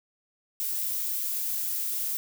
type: noise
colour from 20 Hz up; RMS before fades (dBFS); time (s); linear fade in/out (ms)
violet; -30; 0.6-2.17; 0
effects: none